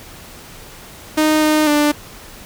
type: tone with pitch steps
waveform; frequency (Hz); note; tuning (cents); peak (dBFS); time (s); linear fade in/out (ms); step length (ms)
sawtooth; 308.9 / 307 / 295.5; D#4 / D#4 / D4; -12 / -23 / +11; -8; 1.17-1.92; 10; 250
effects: pink hiss -38 dBFS RMS until 2.45 s